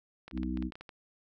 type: clicks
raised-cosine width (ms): 0.3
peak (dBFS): -30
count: 10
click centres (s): 0.28 / 0.312 / 0.376 / 0.432 / 0.573 / 0.625 / 0.722 / 0.755 / 0.81 / 0.892
type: harmonic tone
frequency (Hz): 63.1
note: B1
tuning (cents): +38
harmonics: 1 / 3 / 4 / 5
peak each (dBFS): -37 / -37 / -37 / -37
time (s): 0.32-0.71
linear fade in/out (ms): 50
effects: none